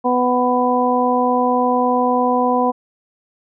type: harmonic tone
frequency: 248.7 Hz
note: B3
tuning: 12 cents sharp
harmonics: 1 / 2 / 3 / 4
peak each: -19 / -19 / -19 / -19 dBFS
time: 0.04-2.72 s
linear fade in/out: 20 ms
effects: none